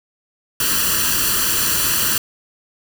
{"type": "noise with comb filter", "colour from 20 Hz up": "white", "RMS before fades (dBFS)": -18, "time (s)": [0.6, 2.18], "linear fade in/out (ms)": 2, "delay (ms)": 0.68, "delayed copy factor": 0.75, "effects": []}